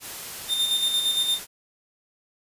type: noise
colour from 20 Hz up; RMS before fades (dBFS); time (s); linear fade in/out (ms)
white; -36; 0-1.47; 50
type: tone with tremolo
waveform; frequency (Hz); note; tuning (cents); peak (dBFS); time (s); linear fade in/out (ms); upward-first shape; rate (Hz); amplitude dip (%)
45% pulse; 3626; A#7; -49; -20; 0.48-1.4; 50; square; 8.7; 45
effects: resampled to 32000 Hz